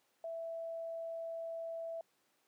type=tone; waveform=sine; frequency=661 Hz; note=E5; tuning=5 cents sharp; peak=-39 dBFS; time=0.24-2.01 s; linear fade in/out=2 ms; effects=pink hiss -75 dBFS RMS until 2.47 s + high-pass 300 Hz 12 dB/octave